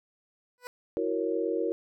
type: tone with exponential growth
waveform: 15% pulse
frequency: 493.9 Hz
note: B4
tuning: in tune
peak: -28 dBFS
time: 0.58-0.67 s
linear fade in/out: 0 ms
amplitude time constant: 18 ms
type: chord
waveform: sine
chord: F# dominant seventh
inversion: third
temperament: equal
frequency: 329.6 / 370 / 466.2 / 554.4 Hz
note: E4 / F#4 / A#4 / C#5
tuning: 0 / 0 / 0 / 0 cents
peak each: -32 / -32 / -30 / -35 dBFS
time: 0.97-1.72 s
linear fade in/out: 0 ms
effects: none